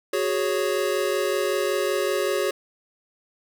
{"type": "chord", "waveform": "square", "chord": "F# suspended second", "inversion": "none", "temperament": "equal", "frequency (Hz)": [370, 415.3, 554.4], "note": ["F#4", "G#4", "C#5"], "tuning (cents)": [0, 0, 0], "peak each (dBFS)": [-27, -27, -27], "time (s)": [0.13, 2.51], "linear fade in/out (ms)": 5, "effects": []}